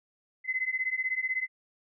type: beating tone pair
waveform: sine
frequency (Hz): 2033 / 2049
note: B6 / C7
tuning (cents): +50 / -37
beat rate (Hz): 16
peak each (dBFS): -31 / -31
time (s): 0.44-1.48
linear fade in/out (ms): 50
effects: none